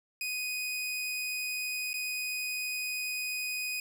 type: tone with dropouts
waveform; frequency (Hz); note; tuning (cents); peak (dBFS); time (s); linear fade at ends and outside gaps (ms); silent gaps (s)
sawtooth; 2493; D#7; +3; -29; 0.21-3.8; 2; 1.932-1.94
effects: none